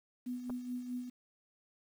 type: tone with tremolo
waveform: sine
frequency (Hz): 247.8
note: B3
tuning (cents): +6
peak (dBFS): -35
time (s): 0.26-1.1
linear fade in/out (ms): 10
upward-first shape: sine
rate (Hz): 4.7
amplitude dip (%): 55
type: clicks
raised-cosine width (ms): 1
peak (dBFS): -32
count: 2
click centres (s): 0.497 / 0.502
effects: 10-bit